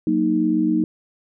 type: chord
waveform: sine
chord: D# minor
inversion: first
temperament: equal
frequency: 185 / 233.1 / 311.1 Hz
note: F#3 / A#3 / D#4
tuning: 0 / 0 / 0 cents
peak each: -24 / -22 / -18 dBFS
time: 0.07-0.84 s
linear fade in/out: 2 ms
effects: none